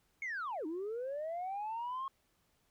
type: linear two-way sweep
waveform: sine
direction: down then up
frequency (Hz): 2217 to 301 to 1091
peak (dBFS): -35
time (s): 0.22-2.08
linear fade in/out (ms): 2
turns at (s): 0.66
effects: tanh soft clip ceiling -34 dBFS + pink hiss -75 dBFS RMS until 2.7 s